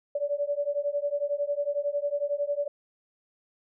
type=beating tone pair; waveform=sine; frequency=571 / 582 Hz; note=D5 / D5; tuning=-49 / -16 cents; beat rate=11 Hz; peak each=-29 dBFS; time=0.15-2.68 s; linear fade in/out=5 ms; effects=none